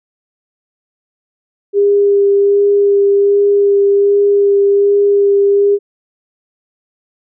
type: tone with vibrato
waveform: sine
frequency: 402.5 Hz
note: G4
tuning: 46 cents sharp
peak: -7 dBFS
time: 1.73-5.79 s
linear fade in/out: 50 ms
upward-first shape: sine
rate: 1.3 Hz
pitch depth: 11 cents each way
effects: none